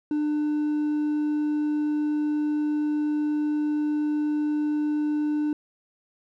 triangle tone with hard clipping, 299.3 Hz, D4, 33 cents sharp, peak -23 dBFS, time 0.11-5.53 s, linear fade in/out 2 ms, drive 5 dB, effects none

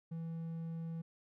triangle tone, 164.6 Hz, E3, 2 cents flat, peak -37 dBFS, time 0.11-1.02 s, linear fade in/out 10 ms, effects none

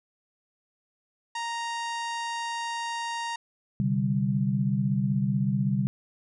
harmonic tone, 932 Hz, A#5, 1 cent flat, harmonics 1 / 2 / 3 / 4 / 5 / 6 / 7 / 8 / 10, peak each -31 / -37 / -41 / -43 / -45 / -47 / -48 / -49 / -51 dBFS, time 1.35-3.36 s, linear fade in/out 5 ms
sine chord, C suspended second, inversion none, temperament equal, 130.81 / 146.83 / 196 Hz, C3 / D3 / G3, 0 / 0 / 0 cents, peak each -27 / -29 / -26 dBFS, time 3.8-5.87 s, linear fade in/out 0 ms
effects none

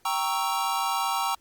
square chord, G diminished seventh, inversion none, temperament equal, 784 / 932.3 / 1108.7 / 1318.5 Hz, G5 / Bb5 / Db6 / Fb6, 0 / 0 / 0 / 0 cents, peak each -31 / -30 / -32 / -32 dBFS, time 0.05-1.35 s, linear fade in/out 5 ms, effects pink hiss -63 dBFS RMS until 1.4 s + Opus 48 kbps

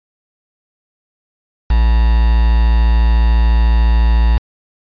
triangle tone with quantisation, 57 Hz, A#1, 38 cents flat, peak -6 dBFS, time 1.7-4.38 s, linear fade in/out 5 ms, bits 4, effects resampled to 11025 Hz

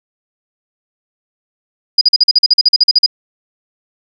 sine tone bursts, 4908 Hz, D#8, 25 cents flat, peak -4 dBFS, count 15, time 1.98-3.062 s, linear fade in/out 5 ms, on 32 ms, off 43 ms, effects none

